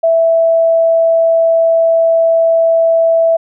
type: tone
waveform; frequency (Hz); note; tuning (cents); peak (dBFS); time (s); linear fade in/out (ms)
sine; 659.3; E5; 0; -7; 0.03-3.37; 10
effects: none